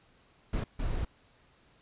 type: noise bursts at uneven times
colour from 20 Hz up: brown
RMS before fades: -31 dBFS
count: 2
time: 0.53-0.64 / 0.79-1.05 s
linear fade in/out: 5 ms
effects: pink hiss -64 dBFS RMS until 1.81 s + resampled to 8000 Hz